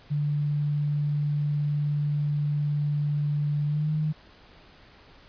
sine tone with pitch glide, 146.83 to 153.77 Hz, D3 to D#3, 0 to -20 cents, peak -23 dBFS, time 0.1-4.13 s, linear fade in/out 20 ms, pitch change +80 cents, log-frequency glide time 3.66-3.91 s, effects pink hiss -53 dBFS RMS until 5.28 s + resampled to 11025 Hz

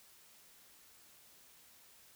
silence, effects white hiss -62 dBFS RMS until 2.15 s

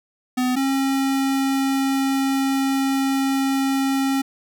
square tone pair in turn, 252.1 / 270.5 Hz, B3 / C#4, +36 / -42 cents, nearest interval minor second, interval 122 cents, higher second, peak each -19 dBFS, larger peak neither, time 0.37-0.56 / 0.56-4.22 s, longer second, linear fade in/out 10 ms, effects none

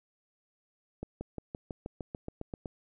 accelerating click train, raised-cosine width 2 ms, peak -24 dBFS, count 12, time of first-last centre 1.03-2.658 s, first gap 180 ms, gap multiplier 0.96, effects none

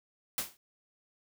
white noise with exponential decay, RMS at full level -29 dBFS, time 0.38-0.57 s, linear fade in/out 1 ms, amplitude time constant 40 ms, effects none

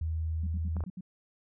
sine tone with pitch glide, 80.2 to 80.9 Hz, E2 to E2, -47 to -32 cents, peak -29 dBFS, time 0.01-0.84 s, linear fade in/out 5 ms, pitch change +15 cents, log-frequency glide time 0.5-0.56 s
sine tone bursts, 184 Hz, F#3, 9 cents flat, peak -37 dBFS, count 6, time 0.43-1.009 s, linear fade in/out 5 ms, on 39 ms, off 69 ms
clicks, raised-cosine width 1 ms, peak -30 dBFS, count 3, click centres 0.767 / 0.806 / 0.838 s
effects none

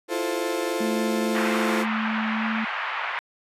35% pulse chord, F major seventh, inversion third, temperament equal with one note detuned, 329.6 / 353.1 / 440 / 523.3 Hz, E4 / F4 / A4 / C5, 0 / +19 / 0 / 0 cents, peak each -29 / -28 / -29 / -28 dBFS, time 0.08-1.86 s, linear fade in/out 50 ms
sine tone with pitch glide, 219.4 to 221.2 Hz, A3 to A3, -5 to +9 cents, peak -25 dBFS, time 0.8-2.65 s, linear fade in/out 10 ms, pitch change +14 cents, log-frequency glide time 2.38-2.43 s
pink band-pass noise, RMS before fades -29 dBFS, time 1.35-3.19 s, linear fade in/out 0 ms, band 870 to 2500 Hz, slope 24 dB/octave
effects resampled to 32000 Hz

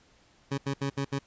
20% pulse tone bursts at uneven times, 138.3 Hz, C#3, 4 cents flat, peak -23 dBFS, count 5, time 0.51-0.58 / 0.66-0.74 / 0.81-0.9 / 0.97-1.05 / 1.12-1.19 s, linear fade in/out 10 ms, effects pink hiss -62 dBFS RMS until 1.26 s + resampled to 16000 Hz

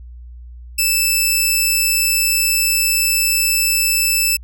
10% pulse tone, 2637 Hz, E7, in tune, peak -5 dBFS, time 0.78-4.37 s, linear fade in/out 10 ms, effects added 60 Hz sine -33 dBFS peak until 4.43 s

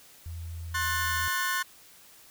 sine tone, 83.5 Hz, E2, 23 cents sharp, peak -35 dBFS, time 0.26-1.28 s, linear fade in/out 0 ms
40% pulse chord, F# diminished, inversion second, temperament just, 1065.6 / 1480 / 1776 Hz, C6 / F#6 / A6, +31 / 0 / +16 cents, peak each -31 dBFS, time 0.74-1.63 s, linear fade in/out 10 ms
violet noise, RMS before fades -39 dBFS, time 0.78-1.62 s, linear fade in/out 50 ms
effects white hiss -54 dBFS RMS until 2.3 s

